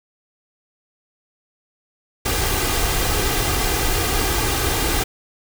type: noise with comb filter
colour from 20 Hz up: pink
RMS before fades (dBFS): -20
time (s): 2.25-5.04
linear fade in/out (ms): 10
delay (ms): 2.5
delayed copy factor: +0.55
effects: none